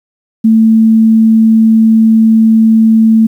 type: tone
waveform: sine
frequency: 222.5 Hz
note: A3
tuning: 20 cents sharp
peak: -3 dBFS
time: 0.44-3.27 s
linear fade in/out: 10 ms
effects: 7-bit